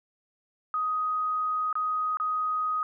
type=tone with dropouts; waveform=sine; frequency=1252 Hz; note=D#6; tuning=10 cents sharp; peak=-25 dBFS; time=0.74-2.83 s; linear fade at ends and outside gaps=1 ms; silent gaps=1.728-1.754 / 2.171-2.199 s; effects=none